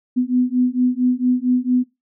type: beating tone pair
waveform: sine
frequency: 248 / 252.4 Hz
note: B3 / B3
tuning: +7 / +38 cents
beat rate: 4.4 Hz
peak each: -18 dBFS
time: 0.16-1.84 s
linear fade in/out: 20 ms
effects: noise-tail reverb RT60 0.2 s tail -18 dB re dry